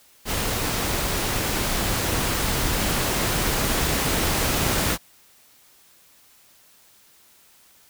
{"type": "noise with level ramp", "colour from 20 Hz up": "pink", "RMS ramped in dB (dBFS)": [-25, -22], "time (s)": [0.25, 4.98], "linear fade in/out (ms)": 50, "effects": ["white hiss -55 dBFS RMS until 7.89 s"]}